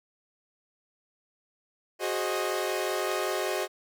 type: chord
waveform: sawtooth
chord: Ab dominant seventh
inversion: third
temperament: equal with one note detuned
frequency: 370 / 415.3 / 529.9 / 622.3 Hz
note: Gb4 / Ab4 / C5 / Eb5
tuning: 0 / 0 / +22 / 0 cents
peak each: -28 / -30 / -31 / -29 dBFS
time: 1.99-3.68 s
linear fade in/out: 50 ms
effects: none